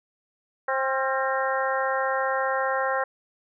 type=harmonic tone with a mistuned harmonic; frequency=265 Hz; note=C4; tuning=22 cents sharp; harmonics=2 / 3 / 4 / 5 / 6 / 7; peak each=-27 / -29 / -30 / -31 / -32 / -32 dBFS; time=0.68-3.04 s; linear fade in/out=5 ms; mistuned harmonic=5; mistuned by=+45 cents; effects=none